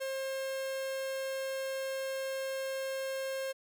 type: tone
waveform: 45% pulse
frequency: 534 Hz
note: C5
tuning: 35 cents sharp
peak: -34 dBFS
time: 0-3.53 s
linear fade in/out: 20 ms
effects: none